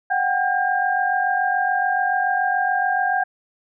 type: tone cluster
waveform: sine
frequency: 735 / 782 / 1606 Hz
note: F#5 / G5 / G6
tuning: -12 / -4 / +41 cents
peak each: -22 dBFS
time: 0.1-3.24 s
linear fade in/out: 10 ms
effects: none